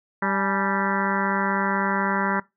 harmonic tone with a mistuned harmonic, 196 Hz, G3, in tune, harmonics 1 / 2 / 3 / 4 / 5 / 6 / 7 / 8 / 9 / 10, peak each -27 / -32 / -33 / -32 / -28 / -33 / -29 / -30 / -32 / -33 dBFS, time 0.22-2.4 s, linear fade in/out 5 ms, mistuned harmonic 4, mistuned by +110 cents, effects noise-tail reverb RT60 0.2 s tail -21 dB re dry

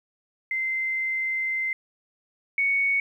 sine tone pair in turn, 2076 / 2225 Hz, C7 / C#7, -14 / +6 cents, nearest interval minor second, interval 120 cents, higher second, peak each -24 / -20 dBFS, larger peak second, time 0.51-1.73 / 2.58-3 s, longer first, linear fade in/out 2 ms, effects 10-bit

